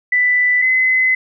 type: tone pair in turn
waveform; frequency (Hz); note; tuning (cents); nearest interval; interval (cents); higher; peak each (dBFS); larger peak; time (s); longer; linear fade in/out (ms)
sine; 1986 / 2035; B6 / C7; +9 / -49; unison; 42; second; -11; neither; 0.12-0.62 / 0.62-1.15; second; 5
effects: none